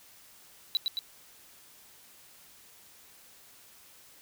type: tone with echo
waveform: triangle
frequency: 3943 Hz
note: B7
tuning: 4 cents flat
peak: -22 dBFS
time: 0.75-0.77 s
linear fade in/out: 0 ms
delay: 110 ms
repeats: 2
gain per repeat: -3 dB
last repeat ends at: 0.99 s
effects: white hiss -56 dBFS RMS until 4.21 s